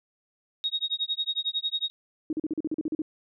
sine tone with tremolo, 3759 Hz, A#7, 14 cents sharp, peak -23 dBFS, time 0.64-1.9 s, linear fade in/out 0 ms, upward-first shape sine, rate 11 Hz, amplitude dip 100%
sine tone bursts, 312.4 Hz, D#4, 7 cents sharp, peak -25 dBFS, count 11, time 2.3-3.019 s, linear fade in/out 2 ms, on 29 ms, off 40 ms
effects none

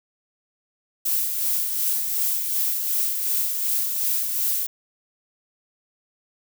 violet noise with tremolo, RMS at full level -22 dBFS, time 1.05-4.67 s, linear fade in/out 10 ms, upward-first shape sine, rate 2.7 Hz, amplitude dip 40%, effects none

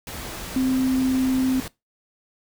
sine tone in noise, 259.9 Hz, C4, 11 cents flat, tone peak -18 dBFS, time 0.56-1.6 s, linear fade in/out 2 ms, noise pink, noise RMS -34 dBFS, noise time 0.07-1.68 s, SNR +13 dB, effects noise-tail reverb RT60 0.2 s tail -20 dB re dry

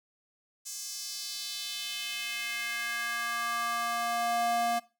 square tone with high-pass filter sweep, 235 Hz, A#3, 14 cents sharp, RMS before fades -33 dBFS, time 0.65-4.8 s, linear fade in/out 20 ms, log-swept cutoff 6600 to 570 Hz, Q 2.4, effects noise-tail reverb RT60 0.3 s tail -20 dB re dry

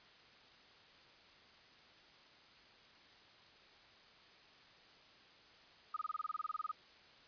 sine tone bursts, 1255 Hz, D#6, 15 cents sharp, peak -36 dBFS, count 16, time 5.94-6.715 s, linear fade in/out 5 ms, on 25 ms, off 25 ms, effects white hiss -62 dBFS RMS until 7.27 s + resampled to 11025 Hz

